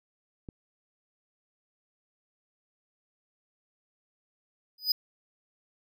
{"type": "click", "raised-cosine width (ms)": 3, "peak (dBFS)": -28, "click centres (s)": 0.488}
{"type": "tone with exponential growth", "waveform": "square", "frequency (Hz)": 4978, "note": "D#8", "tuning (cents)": 0, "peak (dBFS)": -19, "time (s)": [4.78, 4.92], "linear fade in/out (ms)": 5, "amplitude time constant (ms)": 30}
{"effects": []}